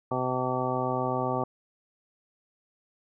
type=harmonic tone; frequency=127.6 Hz; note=C3; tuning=43 cents flat; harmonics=1 / 2 / 3 / 4 / 5 / 6 / 7 / 9; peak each=-34 / -34 / -34 / -34 / -34 / -34 / -34 / -34 dBFS; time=0.11-1.44 s; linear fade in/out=5 ms; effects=none